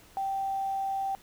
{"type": "tone with quantisation", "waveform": "sine", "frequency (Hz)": 780, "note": "G5", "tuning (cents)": -9, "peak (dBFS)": -28, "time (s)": [0.17, 1.15], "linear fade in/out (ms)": 0, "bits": 9, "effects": ["pink hiss -56 dBFS RMS until 1.22 s"]}